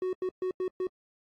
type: tone bursts at uneven times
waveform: triangle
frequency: 370 Hz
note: F#4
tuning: in tune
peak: -26 dBFS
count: 5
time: 0.02-0.13 / 0.22-0.29 / 0.42-0.51 / 0.6-0.68 / 0.8-0.87 s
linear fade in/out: 2 ms
effects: AAC 32 kbps